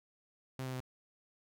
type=tone with pitch steps; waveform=sawtooth; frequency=130.81 / 129.53 / 128.27 Hz; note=C3 / C3 / C3; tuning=0 / -17 / -34 cents; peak=-34 dBFS; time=0.59-0.803 s; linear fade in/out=2 ms; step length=71 ms; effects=none